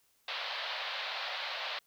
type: band-pass noise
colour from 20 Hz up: white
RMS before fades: -38 dBFS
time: 0.28-1.79 s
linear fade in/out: 2 ms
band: 540 to 4300 Hz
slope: 48 dB/octave
effects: white hiss -71 dBFS RMS until 1.86 s